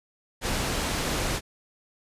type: low-pass noise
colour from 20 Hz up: pink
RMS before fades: -28 dBFS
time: 0.41-1.41 s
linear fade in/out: 50 ms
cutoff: 9500 Hz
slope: 12 dB/octave
effects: resampled to 32000 Hz